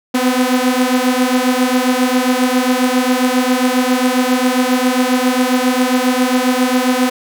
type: beating tone pair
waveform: sawtooth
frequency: 249.2 / 256.6 Hz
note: B3 / C4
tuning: +16 / -34 cents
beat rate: 7.4 Hz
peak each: -11 dBFS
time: 0.14-7.1 s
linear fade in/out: 10 ms
effects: none